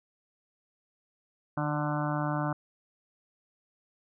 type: harmonic tone with a mistuned harmonic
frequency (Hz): 148.6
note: D3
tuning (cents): +21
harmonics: 1 / 2 / 4 / 5 / 6 / 7 / 8 / 9 / 10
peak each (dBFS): -31 / -34 / -37 / -38 / -39 / -39 / -40 / -41 / -41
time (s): 1.57-2.53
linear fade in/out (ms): 5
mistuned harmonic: 1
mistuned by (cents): +17
effects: none